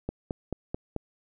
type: click train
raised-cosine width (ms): 2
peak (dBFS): -17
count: 5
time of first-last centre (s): 0.09-0.963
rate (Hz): 4.58
effects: none